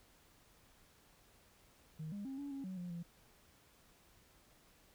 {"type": "tone with pitch steps", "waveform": "sine", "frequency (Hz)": [156.6, 203, 268.5, 283.4, 273.7, 187.3, 177.3, 171.1], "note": ["D#3", "G#3", "C4", "C#4", "C#4", "F#3", "F3", "F3"], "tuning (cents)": [11, -39, 45, 38, -22, 21, 26, -35], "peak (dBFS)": -40, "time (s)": [1.99, 3.03], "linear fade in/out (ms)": 10, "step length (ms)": 130, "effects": ["tanh soft clip ceiling -39 dBFS", "pink hiss -67 dBFS RMS until 4.94 s"]}